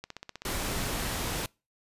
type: click train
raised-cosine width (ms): 0.2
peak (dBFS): -22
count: 9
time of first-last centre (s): 0.04-0.546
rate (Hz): 15.8
type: noise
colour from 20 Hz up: pink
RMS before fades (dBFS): -32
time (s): 0.45-1.46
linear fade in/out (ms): 2
effects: noise-tail reverb RT60 0.3 s tail -26 dB re dry + resampled to 32000 Hz